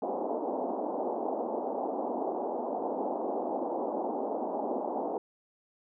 white band-pass noise, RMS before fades -33 dBFS, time 0.02-5.18 s, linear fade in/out 2 ms, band 230 to 860 Hz, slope 48 dB/octave, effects none

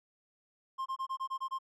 triangle tone bursts, 1060 Hz, C6, 22 cents sharp, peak -31 dBFS, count 8, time 0.78-1.588 s, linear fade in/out 20 ms, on 80 ms, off 24 ms, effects none

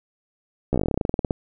slowing click train, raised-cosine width 2 ms, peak -8 dBFS, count 19, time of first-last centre 0.73-1.308 s, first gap 14 ms, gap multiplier 1.09, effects none

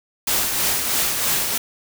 white noise with tremolo, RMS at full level -19 dBFS, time 0.27-1.58 s, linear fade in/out 5 ms, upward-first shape triangle, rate 3.1 Hz, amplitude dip 45%, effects none

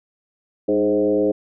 sine tone with frequency modulation, 415.3 Hz, G#4, in tune, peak -15 dBFS, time 0.68-1.32 s, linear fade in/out 10 ms, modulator 108 Hz, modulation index 1.4, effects none

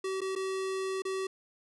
square tone with dropouts, 381.6 Hz, G4, 47 cents flat, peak -32 dBFS, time 0.04-1.27 s, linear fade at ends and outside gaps 5 ms, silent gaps 0.207-0.215 / 0.353-0.36 / 1.021-1.051 s, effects resampled to 24000 Hz

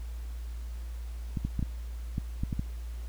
clicks, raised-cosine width 5 ms, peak -18 dBFS, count 8, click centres 1.372 / 1.45 / 1.593 / 1.627 / 2.181 / 2.435 / 2.528 / 2.594 s, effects added 58 Hz sine -35 dBFS peak until 3.08 s + pink hiss -56 dBFS RMS until 3.08 s

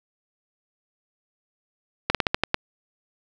slowing click train, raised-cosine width 0.3 ms, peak -3 dBFS, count 7, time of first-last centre 2.1-2.544 s, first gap 47 ms, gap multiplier 1.18, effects none

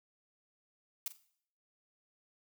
blue noise with echo, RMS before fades -36 dBFS, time 1.06-1.08 s, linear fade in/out 2 ms, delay 43 ms, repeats 2, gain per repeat -14 dB, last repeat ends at 1.166 s, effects noise-tail reverb RT60 0.6 s tail -17 dB re dry

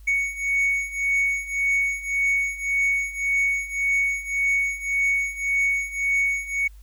triangle beating tone pair, 2225 / 2226.8 Hz, C#7 / C#7, +6 / +7 cents, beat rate 1.8 Hz, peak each -24 / -21 dBFS, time 0.07-6.68 s, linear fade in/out 10 ms, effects added 50 Hz sine -42 dBFS peak until 6.82 s + white hiss -61 dBFS RMS until 6.82 s

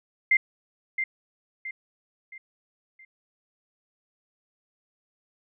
sine tone with echo, 2093 Hz, C7, in tune, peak -16 dBFS, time 0.31-0.37 s, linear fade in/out 5 ms, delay 670 ms, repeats 4, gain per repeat -8 dB, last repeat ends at 3.05 s, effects none

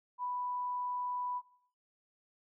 sine tone, 989 Hz, B5, 2 cents sharp, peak -34 dBFS, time 0.18-1.42 s, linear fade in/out 50 ms, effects noise-tail reverb RT60 0.6 s tail -18 dB re dry

